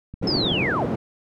click train, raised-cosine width 5 ms, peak -23 dBFS, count 6, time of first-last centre 0.14-0.519 s, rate 13.2 Hz
white band-pass noise, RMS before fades -25 dBFS, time 0.22-0.96 s, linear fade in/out 10 ms, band 110 to 360 Hz, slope 12 dB/octave
sine linear sweep, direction down, 5274 to 370 Hz, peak -22 dBFS, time 0.27-0.86 s, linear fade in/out 5 ms
effects none

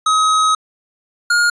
square tone pair in turn, 1269 / 1424.4 Hz, D#6 / F6, +34 / +34 cents, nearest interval major second, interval 200 cents, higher second, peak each -12 dBFS, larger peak neither, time 0.06-0.55 / 1.3-1.5 s, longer first, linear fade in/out 5 ms, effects resampled to 22050 Hz

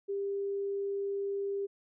sine tone, 398 Hz, G4, 26 cents sharp, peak -31 dBFS, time 0.08-1.67 s, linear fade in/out 20 ms, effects none

